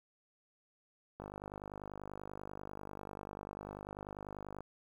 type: click train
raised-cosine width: 1 ms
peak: -30 dBFS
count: 172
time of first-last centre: 1.2-4.606 s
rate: 50.2 Hz
effects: 10-bit